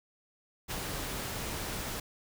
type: noise with ADSR envelope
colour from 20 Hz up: pink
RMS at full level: -35 dBFS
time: 0.68-2 s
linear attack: 31 ms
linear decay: 43 ms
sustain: -2 dB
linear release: 5 ms
effects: none